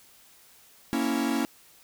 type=chord; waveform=45% pulse; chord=A# diminished; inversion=none; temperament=equal; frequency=233.1 / 277.2 / 329.6 Hz; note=A#3 / C#4 / E4; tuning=0 / 0 / 0 cents; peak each=-29 / -28 / -31 dBFS; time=0.93-1.45 s; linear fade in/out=0 ms; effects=white hiss -56 dBFS RMS until 1.83 s